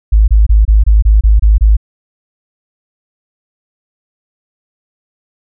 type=tone bursts; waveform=sine; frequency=52.9 Hz; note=G#1; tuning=33 cents sharp; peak=-3 dBFS; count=9; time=0.12-1.768 s; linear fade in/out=10 ms; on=160 ms; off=26 ms; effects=none